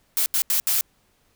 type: noise bursts at uneven times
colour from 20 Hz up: blue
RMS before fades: -21 dBFS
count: 4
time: 0.17-0.26 / 0.34-0.42 / 0.5-0.6 / 0.67-0.81 s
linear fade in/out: 0 ms
effects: pink hiss -64 dBFS RMS until 1.35 s

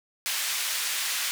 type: band-pass noise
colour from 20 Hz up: pink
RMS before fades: -29 dBFS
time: 0.26-1.31 s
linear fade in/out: 0 ms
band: 2000 to 16000 Hz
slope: 12 dB/octave
effects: none

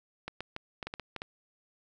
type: clicks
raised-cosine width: 0.3 ms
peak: -21 dBFS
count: 9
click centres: 0.28 / 0.406 / 0.564 / 0.828 / 0.87 / 0.939 / 0.997 / 1.163 / 1.219 s
effects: none

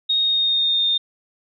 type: tone with pitch glide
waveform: sine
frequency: 3729 to 3646 Hz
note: A#7 to A#7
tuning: 0 to -39 cents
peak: -16 dBFS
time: 0.09-0.98 s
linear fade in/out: 10 ms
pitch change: -39 cents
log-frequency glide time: 0.19-0.86 s
effects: none

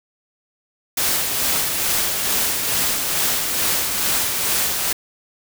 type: noise with tremolo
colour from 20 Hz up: white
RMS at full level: -19 dBFS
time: 0.97-4.93 s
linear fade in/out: 5 ms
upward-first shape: sine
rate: 2.3 Hz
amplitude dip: 35%
effects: none

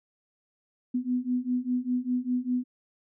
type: beating tone pair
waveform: sine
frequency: 246.5 / 251.5 Hz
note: B3 / B3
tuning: -3 / +32 cents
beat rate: 5 Hz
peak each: -29 / -28 dBFS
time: 0.94-2.64 s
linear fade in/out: 10 ms
effects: none

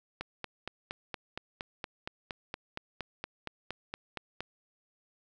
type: click train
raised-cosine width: 0.3 ms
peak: -20 dBFS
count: 19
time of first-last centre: 0.21-4.406 s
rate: 4.29 Hz
effects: none

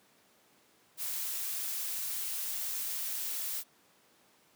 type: noise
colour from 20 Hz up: blue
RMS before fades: -36 dBFS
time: 0.97-3.64 s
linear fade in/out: 50 ms
effects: pink hiss -65 dBFS RMS until 4.55 s + high-pass 200 Hz 12 dB/octave

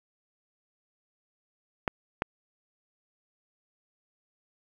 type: clicks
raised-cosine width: 0.5 ms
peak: -11 dBFS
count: 2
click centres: 1.878 / 2.221 s
effects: 8-bit

